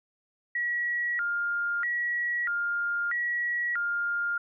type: tone with vibrato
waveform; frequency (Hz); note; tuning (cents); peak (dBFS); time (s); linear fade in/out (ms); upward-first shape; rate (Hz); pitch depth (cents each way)
sine; 1644; G#6; -18; -26; 0.55-4.38; 5; square; 0.78; 270
effects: none